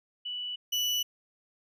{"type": "tone pair in turn", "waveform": ["sine", "35% pulse"], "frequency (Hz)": [2960, 2960], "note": ["F#7", "F#7"], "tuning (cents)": [0, 0], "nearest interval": "unison", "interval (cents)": 0, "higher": "neither", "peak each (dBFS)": [-33, -25], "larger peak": "second", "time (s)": [[0.25, 0.56], [0.72, 1.03]], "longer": "neither", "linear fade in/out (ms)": 10, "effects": []}